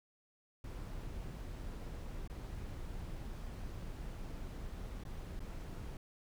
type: noise with dropouts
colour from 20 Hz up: brown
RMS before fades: -44 dBFS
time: 0.64-5.97 s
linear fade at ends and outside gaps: 2 ms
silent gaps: 2.276-2.298 / 5.037-5.051 / 5.394-5.403 s
effects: none